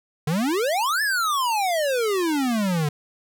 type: exponential two-way sweep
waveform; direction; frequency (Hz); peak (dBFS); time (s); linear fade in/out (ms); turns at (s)
square; up then down; 143 to 1774 to 143; -21; 0.27-2.89; 5; 1.02
effects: none